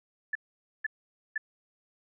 sine tone bursts, 1741 Hz, A6, 19 cents flat, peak -27 dBFS, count 3, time 0.33-1.379 s, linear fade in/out 5 ms, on 23 ms, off 490 ms, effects none

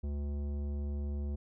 sine tone with tanh clipping, 72 Hz, D2, 34 cents flat, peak -35 dBFS, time 0.03-1.36 s, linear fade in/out 10 ms, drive 14 dB, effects none

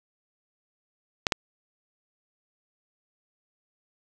clicks, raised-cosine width 0.2 ms, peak -4 dBFS, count 2, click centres 1.268 / 1.322 s, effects none

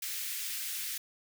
white high-pass noise, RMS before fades -37 dBFS, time 0.02-0.98 s, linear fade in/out 5 ms, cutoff 1700 Hz, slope 24 dB/octave, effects none

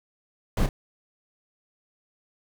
brown noise with echo, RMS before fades -22 dBFS, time 0.57-0.66 s, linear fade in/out 2 ms, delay 30 ms, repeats 1, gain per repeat -8 dB, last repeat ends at 0.69 s, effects none

